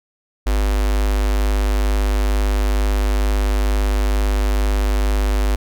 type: tone with notch filter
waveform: square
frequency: 51.1 Hz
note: G#1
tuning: 27 cents flat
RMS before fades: -17 dBFS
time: 0.46-5.56 s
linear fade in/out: 10 ms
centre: 150 Hz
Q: 1.4
effects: none